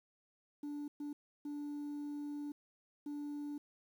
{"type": "tone bursts at uneven times", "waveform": "sine", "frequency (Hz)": 291.8, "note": "D4", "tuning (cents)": -11, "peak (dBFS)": -37, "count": 4, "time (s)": [[0.63, 0.88], [1, 1.13], [1.45, 2.52], [3.06, 3.58]], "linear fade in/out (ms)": 5, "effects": ["tanh soft clip ceiling -39 dBFS", "11-bit"]}